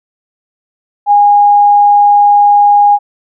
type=tone; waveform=sine; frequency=820 Hz; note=G#5; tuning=22 cents flat; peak=-3 dBFS; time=1.06-2.99 s; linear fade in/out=50 ms; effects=none